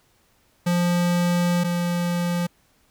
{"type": "tone pair in turn", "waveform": "square", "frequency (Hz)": [175, 174.3], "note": ["F3", "F3"], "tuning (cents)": [4, -3], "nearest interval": "unison", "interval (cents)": 7, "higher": "first", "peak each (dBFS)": [-19, -22], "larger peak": "first", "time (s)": [[0.66, 1.64], [1.64, 2.47]], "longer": "first", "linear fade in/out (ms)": 10, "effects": ["pink hiss -62 dBFS RMS until 2.9 s"]}